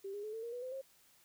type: tone with pitch steps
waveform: sine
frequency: 392 / 409.8 / 428.5 / 448 / 468.3 / 489.6 / 511.9 / 535.2 Hz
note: G4 / G#4 / A4 / A4 / A#4 / B4 / C5 / C5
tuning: 0 / -23 / -46 / +31 / +8 / -15 / -38 / +39 cents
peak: -40 dBFS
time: 0.04-0.816 s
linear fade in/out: 10 ms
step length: 97 ms
effects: white hiss -67 dBFS RMS until 1.24 s